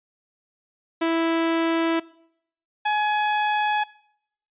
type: tone pair in turn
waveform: sawtooth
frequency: 329.6 / 842.6 Hz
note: E4 / G#5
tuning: 0 / +25 cents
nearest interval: octave + major third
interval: 1625 cents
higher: second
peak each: -16 dBFS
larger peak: neither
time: 1.01-2 / 2.85-3.84 s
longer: neither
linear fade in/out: 10 ms
effects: noise-tail reverb RT60 0.7 s tail -21 dB re dry + resampled to 8000 Hz